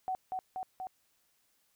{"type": "tone with echo", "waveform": "sine", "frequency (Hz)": 750, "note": "F#5", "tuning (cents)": 23, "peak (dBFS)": -31, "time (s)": [0.08, 0.15], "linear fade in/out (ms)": 0, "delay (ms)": 240, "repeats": 3, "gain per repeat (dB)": -2, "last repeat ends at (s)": 0.87, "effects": ["white hiss -73 dBFS RMS until 1.75 s"]}